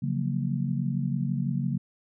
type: chord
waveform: sine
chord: Gb major seventh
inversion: second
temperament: just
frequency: 138.75 / 173.43 / 185 / 231.2 Hz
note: Db3 / F3 / Gb3 / Bb3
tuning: +2 / -12 / 0 / -14 cents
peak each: -28 / -33 / -32 / -32 dBFS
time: 0.02-1.78 s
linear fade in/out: 10 ms
effects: none